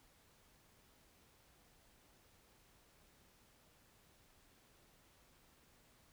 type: silence
effects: pink hiss -69 dBFS RMS until 6.12 s